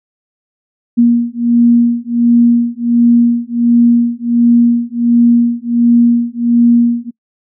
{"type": "beating tone pair", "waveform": "sine", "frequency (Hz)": [236.2, 237.6], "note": ["A#3", "A#3"], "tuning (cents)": [23, 33], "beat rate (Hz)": 1.4, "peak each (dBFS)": -10, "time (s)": [0.97, 7.11], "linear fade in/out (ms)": 20, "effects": ["noise-tail reverb RT60 0.1 s tail -25 dB re dry"]}